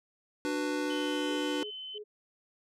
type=chord; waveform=square; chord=B minor; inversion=first; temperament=just; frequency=296.3 / 370.4 / 493.9 Hz; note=D4 / F#4 / B4; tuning=+15 / +2 / 0 cents; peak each=-33 / -38 / -37 dBFS; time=0.45-1.63 s; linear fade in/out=0 ms
type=tone; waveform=sine; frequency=3049 Hz; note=G7; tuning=49 cents flat; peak=-39 dBFS; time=0.9-1.98 s; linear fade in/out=2 ms
type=tone bursts; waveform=sine; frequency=420 Hz; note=G#4; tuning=19 cents sharp; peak=-40 dBFS; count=3; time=1.28-2.04 s; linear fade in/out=20 ms; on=100 ms; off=230 ms
effects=low-pass 9000 Hz 12 dB/octave